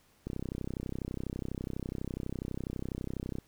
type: click train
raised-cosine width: 3 ms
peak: -23 dBFS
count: 101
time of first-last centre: 0.27-3.385 s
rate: 32.1 Hz
effects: pink hiss -66 dBFS RMS until 3.47 s